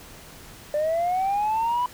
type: linear sweep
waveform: sine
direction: up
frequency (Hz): 587.3 to 995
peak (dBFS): -19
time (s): 0.74-1.86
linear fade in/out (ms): 2
effects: tanh soft clip ceiling -19 dBFS + pink hiss -45 dBFS RMS until 1.93 s